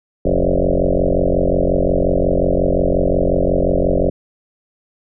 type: tone with frequency modulation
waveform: sine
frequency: 283.1 Hz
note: C#4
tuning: 37 cents sharp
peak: -12 dBFS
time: 0.25-4.1 s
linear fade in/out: 5 ms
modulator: 45.6 Hz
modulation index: 7.3
effects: none